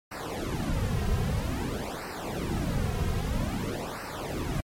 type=noise with flanger; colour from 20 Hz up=brown; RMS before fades=-30 dBFS; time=0.11-4.61 s; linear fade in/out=10 ms; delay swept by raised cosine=0.29 to 3.49 ms; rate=0.51 Hz; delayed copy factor=-1; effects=MP3 64 kbps